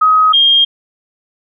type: tone pair in turn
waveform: sine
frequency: 1264 / 3221 Hz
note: D#6 / G7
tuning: +27 / +46 cents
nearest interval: octave + major third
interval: 1619 cents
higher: second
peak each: -6 dBFS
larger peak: neither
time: 0.01-0.33 / 0.33-0.65 s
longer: neither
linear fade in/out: 10 ms
effects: none